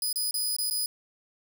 15% pulse tone with dropouts, 4978 Hz, D#8, in tune, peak -20 dBFS, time 0.02-0.86 s, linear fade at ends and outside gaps 2 ms, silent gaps 0.128-0.158 / 0.31-0.341 / 0.565-0.585 / 0.7-0.709 s, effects none

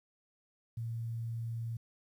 sine tone, 115.1 Hz, A#2, 22 cents flat, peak -35 dBFS, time 0.77-1.77 s, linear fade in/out 5 ms, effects 11-bit

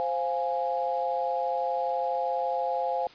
sine chord, F minor, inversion second, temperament equal, 523.3 / 698.5 / 830.6 Hz, C5 / F5 / Ab5, 0 / 0 / 0 cents, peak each -30 dBFS, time 0-3.07 s, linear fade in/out 0 ms, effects white hiss -51 dBFS RMS until 3.14 s + resampled to 11025 Hz

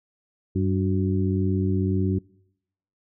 harmonic tone with a mistuned harmonic, 96.2 Hz, G2, 32 cents flat, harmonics 1 / 2 / 3 / 4, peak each -23 / -26 / -28 / -29 dBFS, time 0.55-2.19 s, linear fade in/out 10 ms, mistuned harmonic 4, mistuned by -66 cents, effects noise-tail reverb RT60 0.8 s tail -25 dB re dry

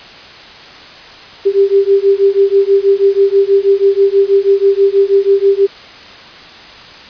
sine beating tone pair, 392 / 398.2 Hz, G4 / G4, 0 / +27 cents, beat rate 6.2 Hz, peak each -10 dBFS, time 1.45-5.67 s, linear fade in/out 20 ms, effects white hiss -34 dBFS RMS until 7.09 s + resampled to 11025 Hz

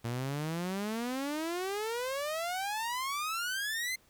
sawtooth exponential sweep, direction up, 114.4 to 2101 Hz, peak -29 dBFS, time 0.04-3.96 s, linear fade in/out 10 ms, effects pink hiss -65 dBFS RMS until 4.09 s

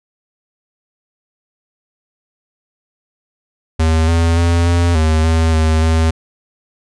square tone with pitch steps, 80.2 / 83.4 / 85.1 / 86.1 / 78.9 / 81.1 / 79.3 / 80.7 Hz, E2 / E2 / F2 / F2 / D#2 / E2 / D#2 / E2, -47 / +21 / -44 / -24 / +25 / -28 / +33 / -36 cents, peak -11 dBFS, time 3.79-6.11 s, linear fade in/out 10 ms, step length 290 ms, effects resampled to 22050 Hz

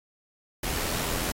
pink noise with amplitude modulation, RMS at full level -28 dBFS, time 0.63-1.32 s, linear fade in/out 5 ms, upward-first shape sine, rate 85.3 Hz, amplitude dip 45%, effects AAC 48 kbps

